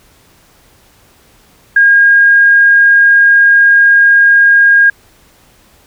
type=tone; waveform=sine; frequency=1624 Hz; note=G#6; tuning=39 cents flat; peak=-3 dBFS; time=1.76-4.9 s; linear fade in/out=5 ms; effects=pink hiss -47 dBFS RMS until 5.86 s